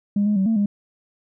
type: tone with pitch steps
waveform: sine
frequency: 203.4 / 209.1 / 191.7 / 224.4 / 203.7 Hz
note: G#3 / G#3 / G3 / A3 / G#3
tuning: -36 / +12 / -38 / +34 / -33 cents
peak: -15 dBFS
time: 0.16-0.66 s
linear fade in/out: 5 ms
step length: 100 ms
effects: tanh soft clip ceiling -13 dBFS